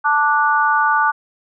sine chord, D major, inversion second, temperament just, 881 / 1174.7 / 1468.3 Hz, A5 / D6 / F#6, +2 / 0 / -14 cents, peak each -17 dBFS, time 0.04-1.12 s, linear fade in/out 20 ms, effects none

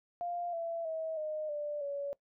sine tone with pitch steps, 698.5 / 669.7 / 642 / 615.5 / 590.1 / 565.7 Hz, F5 / E5 / E5 / D#5 / D5 / C#5, 0 / +27 / -46 / -19 / +8 / +35 cents, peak -34 dBFS, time 0.21-2.13 s, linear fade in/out 0 ms, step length 320 ms, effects noise-tail reverb RT60 0.1 s tail -20 dB re dry

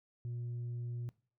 sine tone, 120 Hz, B2, 49 cents flat, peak -35 dBFS, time 0.25-1.09 s, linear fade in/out 0 ms, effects noise-tail reverb RT60 0.4 s tail -23 dB re dry + tanh soft clip ceiling -36 dBFS

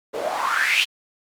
white noise with band-pass filter sweep, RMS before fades -22 dBFS, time 0.13-0.85 s, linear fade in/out 20 ms, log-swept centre 450 to 3100 Hz, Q 6.7, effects Opus 48 kbps

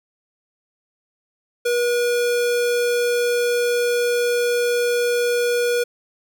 square tone, 482 Hz, B4, 42 cents flat, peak -18 dBFS, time 1.65-5.84 s, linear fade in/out 10 ms, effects none

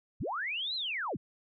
sine linear two-way sweep, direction up then down, 30.96 to 4184 to 65.6 Hz, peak -32 dBFS, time 0.2-1.17 s, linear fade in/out 10 ms, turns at 0.75 s, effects none

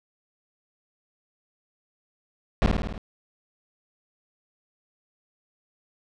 brown noise with echo, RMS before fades -18 dBFS, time 2.62-2.66 s, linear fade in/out 0 ms, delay 53 ms, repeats 6, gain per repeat -3 dB, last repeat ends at 2.978 s, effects low-pass 4000 Hz 12 dB/octave

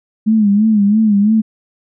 sine tone with vibrato, 210.6 Hz, G#3, 24 cents sharp, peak -8 dBFS, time 0.26-1.42 s, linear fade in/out 20 ms, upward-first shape sine, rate 3 Hz, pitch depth 92 cents each way, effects none

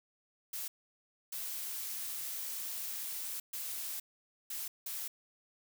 blue noise bursts at uneven times, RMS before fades -40 dBFS, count 5, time 0.53-0.68 / 1.32-3.4 / 3.53-4 / 4.5-4.68 / 4.86-5.08 s, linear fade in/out 5 ms, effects none

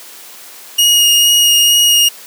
sawtooth tone with vibrato, 2869 Hz, F7, 46 cents sharp, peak -4 dBFS, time 0.78-2.09 s, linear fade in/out 10 ms, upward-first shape sine, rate 2.2 Hz, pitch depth 10 cents each way, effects white hiss -35 dBFS RMS until 2.26 s + high-pass 300 Hz 12 dB/octave

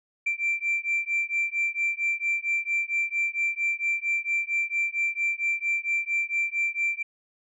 sine beating tone pair, 2349 / 2353.4 Hz, D7 / D7, 0 / +3 cents, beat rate 4.4 Hz, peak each -26 dBFS, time 0.26-7.03 s, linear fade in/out 10 ms, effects tanh soft clip ceiling -19 dBFS

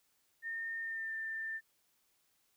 sine tone with pitch glide, 1823 to 1788.6 Hz, A#6 to A6, -39 to +28 cents, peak -37 dBFS, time 0.42-1.61 s, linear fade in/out 50 ms, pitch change -33 cents, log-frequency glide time 0.81-1.12 s, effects white hiss -75 dBFS RMS until 2.56 s

